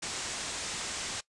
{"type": "low-pass noise", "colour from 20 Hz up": "white", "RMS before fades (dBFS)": -37, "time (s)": [0.02, 1.21], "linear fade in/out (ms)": 10, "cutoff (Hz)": 8600, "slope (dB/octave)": 48, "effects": ["noise-tail reverb RT60 0.1 s tail -20 dB re dry", "resampled to 24000 Hz"]}